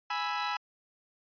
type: chord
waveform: sawtooth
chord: E major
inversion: first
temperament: equal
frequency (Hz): 830.6 / 987.8 / 1318.5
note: G#5 / B5 / E6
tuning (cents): 0 / 0 / 0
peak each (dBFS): -31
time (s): 0.1-0.57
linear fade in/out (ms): 5
effects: resampled to 11025 Hz